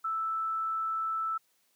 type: tone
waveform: sine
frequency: 1318.5 Hz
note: E6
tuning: in tune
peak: -29 dBFS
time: 0.04-1.38 s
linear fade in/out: 10 ms
effects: white hiss -71 dBFS RMS until 1.75 s + high-pass 150 Hz 12 dB/octave